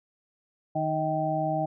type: harmonic tone with a mistuned harmonic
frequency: 155.56 Hz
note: D#3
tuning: in tune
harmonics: 1 / 2 / 4 / 5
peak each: -31 / -33 / -29 / -29 dBFS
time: 0.75-1.66 s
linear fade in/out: 10 ms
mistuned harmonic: 4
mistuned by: +26 cents
effects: none